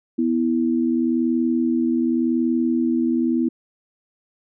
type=tone pair together; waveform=sine; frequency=246.9 / 327.8 Hz; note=B3 / E4; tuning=0 / -10 cents; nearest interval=perfect fourth; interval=490 cents; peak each=-19 / -21 dBFS; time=0.18-3.49 s; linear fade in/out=10 ms; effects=none